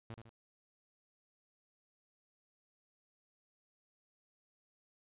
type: tone with echo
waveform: sawtooth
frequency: 113.9 Hz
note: A#2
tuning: 40 cents flat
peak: -40 dBFS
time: 0.1-0.14 s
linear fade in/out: 0 ms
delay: 76 ms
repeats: 2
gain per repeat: -6 dB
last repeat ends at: 0.292 s
effects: resampled to 8000 Hz